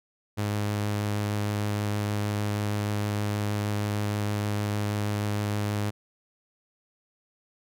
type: tone with vibrato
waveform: sawtooth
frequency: 103.83 Hz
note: G#2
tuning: in tune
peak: -22 dBFS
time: 0.37-5.91 s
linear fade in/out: 20 ms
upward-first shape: triangle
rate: 6.4 Hz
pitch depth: 10 cents each way
effects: none